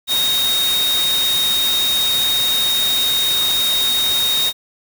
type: tone in noise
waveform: sine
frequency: 3729 Hz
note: A#7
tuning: in tune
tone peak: -15 dBFS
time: 0.07-4.53 s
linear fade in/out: 50 ms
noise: white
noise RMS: -23 dBFS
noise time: 0.07-4.53 s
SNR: +5 dB
effects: none